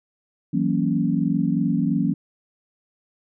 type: chord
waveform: sine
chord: F# dominant seventh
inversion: third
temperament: equal with one note detuned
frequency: 164.81 / 187.8 / 233.1 / 277.2 Hz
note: E3 / F#3 / A#3 / C#4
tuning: 0 / +26 / 0 / 0 cents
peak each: -24 dBFS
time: 0.53-2.14 s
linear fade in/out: 10 ms
effects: none